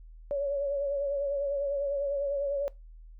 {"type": "tone with vibrato", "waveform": "sine", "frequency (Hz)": 563, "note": "C#5", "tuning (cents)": 27, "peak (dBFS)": -27, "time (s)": [0.31, 2.68], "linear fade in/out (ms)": 0, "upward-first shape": "sine", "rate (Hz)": 10, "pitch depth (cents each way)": 42, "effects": ["noise-tail reverb RT60 0.2 s tail -21 dB re dry", "added 40 Hz sine -46 dBFS peak until 3.19 s"]}